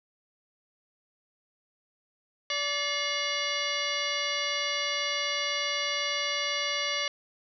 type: harmonic tone with a mistuned harmonic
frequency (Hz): 578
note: D5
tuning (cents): -28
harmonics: 1 / 2 / 3 / 4 / 5 / 6 / 7 / 8 / 9 / 10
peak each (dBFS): -37 / -37 / -39 / -33 / -34 / -36 / -41 / -37 / -49 / -40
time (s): 2.5-7.08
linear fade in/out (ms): 2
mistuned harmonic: 4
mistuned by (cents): -130
effects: none